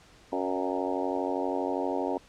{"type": "harmonic tone with a mistuned harmonic", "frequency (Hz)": 92.5, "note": "F#2", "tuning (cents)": 0, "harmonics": [3, 4, 5, 6, 7, 8, 9, 10], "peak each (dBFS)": [-33, -34, -35, -36, -36, -37, -38, -38], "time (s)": [0.32, 2.18], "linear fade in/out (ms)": 5, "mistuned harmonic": 6, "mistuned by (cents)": 30, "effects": ["pink hiss -56 dBFS RMS until 2.28 s", "low-pass 7000 Hz 12 dB/octave"]}